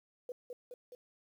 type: tone with echo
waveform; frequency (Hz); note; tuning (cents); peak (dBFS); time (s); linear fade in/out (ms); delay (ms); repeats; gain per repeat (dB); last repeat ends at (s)
sine; 493.9; B4; 0; -38; 0.29-0.32; 2; 210; 3; -3; 0.95
effects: 11-bit